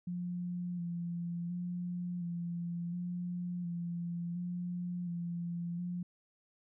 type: tone with vibrato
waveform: sine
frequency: 174.4 Hz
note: F3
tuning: 2 cents flat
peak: -35 dBFS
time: 0.07-6.03 s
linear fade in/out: 5 ms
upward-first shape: square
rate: 0.7 Hz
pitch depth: 25 cents each way
effects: none